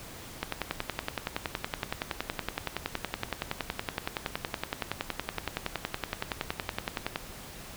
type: click train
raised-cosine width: 0.3 ms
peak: -13 dBFS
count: 73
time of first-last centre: 0.43-7.159 s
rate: 10.7 Hz
effects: pink hiss -45 dBFS RMS until 7.76 s